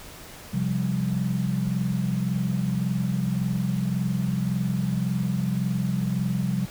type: chord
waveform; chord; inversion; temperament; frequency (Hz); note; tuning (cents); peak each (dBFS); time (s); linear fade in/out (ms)
sine; C suspended fourth; none; just; 130.81 / 174.42 / 196.22; C3 / F3 / G3; 0 / -2 / +2; -27; 0.53-6.66; 10
effects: pink hiss -43 dBFS RMS until 6.7 s